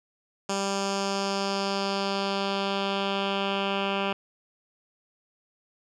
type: tone with low-pass filter sweep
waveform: 10% pulse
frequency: 197 Hz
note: G3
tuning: 9 cents sharp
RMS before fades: -28 dBFS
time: 0.49-4.13 s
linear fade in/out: 5 ms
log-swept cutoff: 6800 to 2700 Hz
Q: 2.5
effects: none